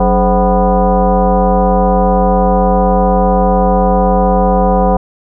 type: tone with frequency modulation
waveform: sine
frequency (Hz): 282.9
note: C#4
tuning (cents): +35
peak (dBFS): -7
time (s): 0-4.97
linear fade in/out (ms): 5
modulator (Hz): 235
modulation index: 2.7
effects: none